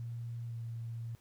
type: tone with pitch glide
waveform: sine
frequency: 117.5 to 115.61 Hz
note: A#2 to A#2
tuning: +14 to -14 cents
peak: -38 dBFS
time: 0-1.15 s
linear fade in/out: 0 ms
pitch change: -28 cents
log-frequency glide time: 0.46-0.55 s
effects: pink hiss -68 dBFS RMS until 1.2 s